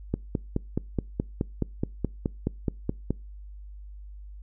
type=click train; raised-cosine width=3 ms; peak=-12 dBFS; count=15; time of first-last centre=0.14-3.106 s; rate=4.72 Hz; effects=noise-tail reverb RT60 0.3 s tail -26 dB re dry + added 50 Hz sine -40 dBFS peak until 4.42 s